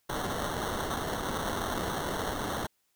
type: noise with sample-and-hold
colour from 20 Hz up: white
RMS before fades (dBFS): -33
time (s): 0.09-2.67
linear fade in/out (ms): 10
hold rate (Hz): 2450
effects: white hiss -74 dBFS RMS until 2.95 s